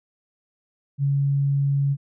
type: tone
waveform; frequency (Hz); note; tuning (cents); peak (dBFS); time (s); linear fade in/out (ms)
sine; 140; C#3; +18; -18; 0.98-1.97; 50
effects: none